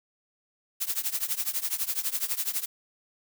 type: noise with tremolo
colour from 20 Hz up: blue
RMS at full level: -26 dBFS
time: 0.8-2.66 s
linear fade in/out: 20 ms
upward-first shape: triangle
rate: 12 Hz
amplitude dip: 95%
effects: none